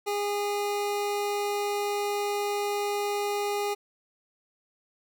25% pulse tone, 409.4 Hz, G#4, 25 cents flat, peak -23 dBFS, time 0.06-3.75 s, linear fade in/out 20 ms, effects none

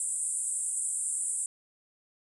pink band-pass noise, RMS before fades -32 dBFS, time 0-1.46 s, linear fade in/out 2 ms, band 7800 to 9700 Hz, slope 96 dB/octave, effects none

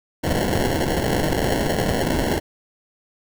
white noise with sample-and-hold, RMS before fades -21 dBFS, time 0.23-2.4 s, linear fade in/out 20 ms, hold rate 1225 Hz, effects none

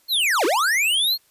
square linear two-way sweep, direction down then up, 4384 to 300 to 4384 Hz, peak -18 dBFS, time 0.08-1.18 s, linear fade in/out 50 ms, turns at 0.45 s, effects white hiss -60 dBFS RMS until 1.3 s + resampled to 32000 Hz

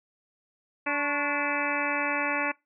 harmonic tone with a mistuned harmonic, 290 Hz, D4, 22 cents flat, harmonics 1 / 2 / 3 / 4 / 5 / 6 / 7 / 8 / 9, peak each -34 / -34 / -34 / -34 / -34 / -34 / -34 / -34 / -34 dBFS, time 0.86-2.52 s, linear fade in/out 10 ms, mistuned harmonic 4, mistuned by -76 cents, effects noise-tail reverb RT60 0.2 s tail -22 dB re dry

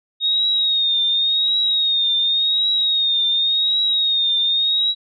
sine tone with vibrato, 3729 Hz, A#7, in tune, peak -15 dBFS, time 0.2-4.95 s, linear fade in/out 50 ms, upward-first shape triangle, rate 0.9 Hz, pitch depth 68 cents each way, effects none

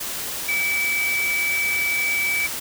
sine tone in noise, 2300 Hz, D7, 37 cents flat, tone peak -20 dBFS, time 0.48-2.47 s, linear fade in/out 10 ms, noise white, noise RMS -29 dBFS, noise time 0-2.6 s, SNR +6 dB, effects none

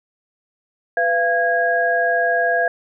sine tone cluster, 497 / 684 / 1643 Hz, B4 / F5 / G#6, +11 / -36 / -19 cents, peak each -23 / -18 / -19 dBFS, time 0.97-2.68 s, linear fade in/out 2 ms, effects none

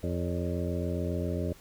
harmonic tone with a mistuned harmonic, 87.31 Hz, F2, in tune, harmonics 1 / 2 / 3 / 4 / 5 / 6 / 7, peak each -32 / -35 / -37 / -38 / -39 / -40 / -40 dBFS, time 0.03-1.53 s, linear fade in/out 5 ms, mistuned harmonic 6, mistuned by +89 cents, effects pink hiss -55 dBFS RMS until 1.6 s

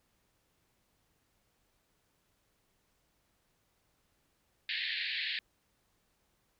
pink band-pass noise, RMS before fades -36 dBFS, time 4.69-5.39 s, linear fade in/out 2 ms, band 1700 to 4500 Hz, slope 96 dB/octave, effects pink hiss -75 dBFS RMS until 6.59 s

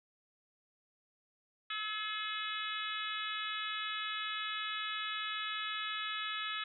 harmonic tone with a mistuned harmonic, 425.4 Hz, G#4, 42 cents sharp, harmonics 3 / 4 / 5 / 6 / 7 / 8 / 9, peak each -41 / -43 / -46 / -44 / -46 / -43 / -46 dBFS, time 1.7-6.64 s, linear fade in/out 5 ms, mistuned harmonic 3, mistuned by +28 cents, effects none

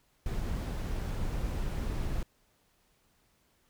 brown noise, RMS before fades -33 dBFS, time 0.26-2.23 s, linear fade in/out 2 ms, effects pink hiss -70 dBFS RMS until 3.69 s

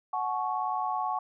sine chord, F# minor, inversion none, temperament equal with one note detuned, 740 / 858.4 / 1108.7 Hz, F#5 / A5 / C#6, 0 / -43 / 0 cents, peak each -32 dBFS, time 0.13-1.19 s, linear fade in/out 5 ms, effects none

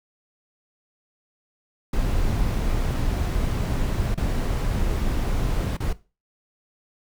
brown noise with dropouts, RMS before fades -23 dBFS, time 1.93-5.93 s, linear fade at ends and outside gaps 5 ms, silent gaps 4.144-4.175 / 5.769-5.802 s, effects noise-tail reverb RT60 0.3 s tail -18 dB re dry

